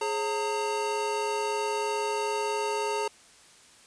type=tone cluster; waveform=square; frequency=419.2 / 538 / 911 Hz; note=G#4 / C5 / A#5; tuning=+16 / +48 / -40 cents; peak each=-31 / -38 / -31 dBFS; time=0.01-3.08 s; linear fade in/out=5 ms; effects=white hiss -55 dBFS RMS until 3.86 s + resampled to 22050 Hz